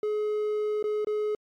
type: tone with dropouts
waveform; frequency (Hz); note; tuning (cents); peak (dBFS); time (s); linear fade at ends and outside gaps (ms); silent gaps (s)
triangle; 423.3; G#4; +33; -23; 0.03-1.35; 2; 0.827-0.84 / 1.047-1.07
effects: MP3 96 kbps